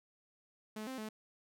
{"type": "tone with pitch steps", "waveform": "sawtooth", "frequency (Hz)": [215.5, 261.5, 216.3], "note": ["A3", "C4", "A3"], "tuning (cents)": [-36, -1, -29], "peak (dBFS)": -37, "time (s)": [0.76, 1.09], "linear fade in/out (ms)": 5, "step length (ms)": 110, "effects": []}